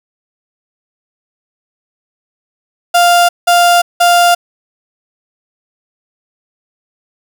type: tone bursts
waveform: 35% pulse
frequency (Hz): 698.5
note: F5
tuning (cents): 0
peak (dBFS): -4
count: 3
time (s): 2.94-4.35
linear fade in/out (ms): 10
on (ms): 350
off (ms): 180
effects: 7-bit